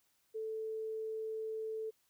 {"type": "tone", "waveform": "sine", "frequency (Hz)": 440, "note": "A4", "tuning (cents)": 0, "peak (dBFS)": -37, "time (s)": [0.34, 1.91], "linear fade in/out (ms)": 20, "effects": ["white hiss -75 dBFS RMS until 2.09 s"]}